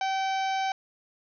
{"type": "harmonic tone", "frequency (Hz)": 770, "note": "G5", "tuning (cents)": -31, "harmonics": [1, 2, 3, 4, 5, 6, 7, 8], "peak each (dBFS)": [-26, -37, -37, -41, -43, -47, -46, -47], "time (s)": [0.01, 0.72], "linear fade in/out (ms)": 2, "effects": []}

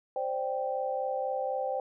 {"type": "chord", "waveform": "sine", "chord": "C suspended second", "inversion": "none", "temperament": "equal", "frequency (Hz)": [523.3, 587.3, 784], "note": ["C5", "D5", "G5"], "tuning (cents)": [0, 0, 0], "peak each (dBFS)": [-32, -36, -33], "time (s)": [0.16, 1.8], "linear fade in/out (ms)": 2, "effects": []}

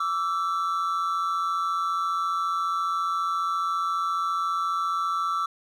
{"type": "tone pair together", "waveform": "triangle", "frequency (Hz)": [1153.4, 1328], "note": ["D6", "E6"], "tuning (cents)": [-32, 12], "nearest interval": "major second", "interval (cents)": 244, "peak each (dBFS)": [-26, -24], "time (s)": [0, 5.46], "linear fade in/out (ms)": 5, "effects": []}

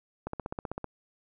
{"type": "click train", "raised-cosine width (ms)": 1, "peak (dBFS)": -20, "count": 10, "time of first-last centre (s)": [0.27, 0.843], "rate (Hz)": 15.7, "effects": []}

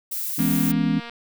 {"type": "noise", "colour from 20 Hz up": "violet", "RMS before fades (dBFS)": -28, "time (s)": [0.11, 0.72], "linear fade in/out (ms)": 10}
{"type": "chord", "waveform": "sine", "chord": "C# minor seventh", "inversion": "first", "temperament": "equal with one note detuned", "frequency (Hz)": [164.05, 207.7, 246.9, 277.2], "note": ["E3", "G#3", "B3", "C#4"], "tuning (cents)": [-8, 0, 0, 0], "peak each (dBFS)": -24, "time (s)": [0.38, 1], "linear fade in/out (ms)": 10}
{"type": "click train", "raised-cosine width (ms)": 0.3, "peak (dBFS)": -21, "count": 167, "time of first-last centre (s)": [0.39, 1.096], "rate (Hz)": 235}
{"effects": []}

